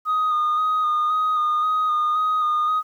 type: tone with vibrato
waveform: sine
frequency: 1238 Hz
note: D#6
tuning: 9 cents flat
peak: -16 dBFS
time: 0.05-2.83 s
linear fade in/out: 50 ms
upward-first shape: square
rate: 1.9 Hz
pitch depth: 20 cents each way
effects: tanh soft clip ceiling -16 dBFS + 9-bit